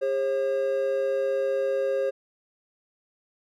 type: tone pair together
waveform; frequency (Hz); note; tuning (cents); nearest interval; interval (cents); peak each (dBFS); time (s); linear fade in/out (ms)
triangle; 403.8 / 539; G#4 / C#5; -49 / -49; perfect fourth; 500; -27 / -22; 0.01-2.11; 20
effects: none